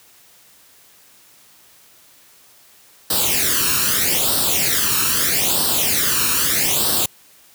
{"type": "noise with flanger", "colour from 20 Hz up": "white", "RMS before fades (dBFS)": -18, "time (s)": [3.1, 7.06], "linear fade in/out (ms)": 5, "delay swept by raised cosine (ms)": [0.22, 0.74], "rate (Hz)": 0.79, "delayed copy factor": 0.75, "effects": ["white hiss -50 dBFS RMS until 7.54 s", "high-pass 60 Hz 12 dB/octave"]}